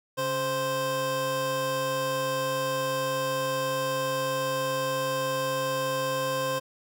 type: tone pair together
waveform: 25% pulse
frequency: 138.59 / 523.2 Hz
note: C#3 / C5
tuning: 0 / 0 cents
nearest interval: octave + major seventh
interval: 2300 cents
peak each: -32 / -23 dBFS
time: 0.17-6.6 s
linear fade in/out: 20 ms
effects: none